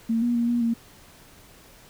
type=tone with pitch steps; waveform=sine; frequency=227.5 / 239.9 / 235.4 / 239 / 231.3 Hz; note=A#3 / A#3 / A#3 / A#3 / A#3; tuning=-42 / +50 / +17 / +43 / -13 cents; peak=-20 dBFS; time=0.09-0.74 s; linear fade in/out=10 ms; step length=130 ms; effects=pink hiss -51 dBFS RMS until 1.89 s